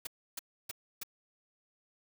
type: noise bursts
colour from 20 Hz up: white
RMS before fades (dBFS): -39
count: 4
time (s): 0.05-1.034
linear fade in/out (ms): 5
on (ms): 21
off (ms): 300
effects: none